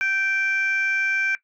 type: tone pair together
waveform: sine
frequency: 1558.3 / 2349 Hz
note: G6 / D7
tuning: -11 / 0 cents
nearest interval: perfect fifth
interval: 711 cents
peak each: -21 / -23 dBFS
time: 0.01-1.35 s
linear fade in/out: 0 ms
effects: noise-tail reverb RT60 0.1 s tail -17 dB re dry + tanh soft clip ceiling -15 dBFS